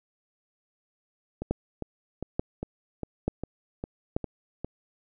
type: two click trains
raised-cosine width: 2 ms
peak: -12 / -19 dBFS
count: 4 / 9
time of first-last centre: 1.51-4.165 / 1.42-4.646 s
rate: 1.13 / 2.48 Hz
effects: none